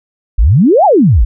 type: exponential two-way sweep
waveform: sine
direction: up then down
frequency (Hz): 43 to 876 to 43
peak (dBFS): -4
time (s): 0.38-1.25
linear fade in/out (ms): 10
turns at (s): 0.85
effects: none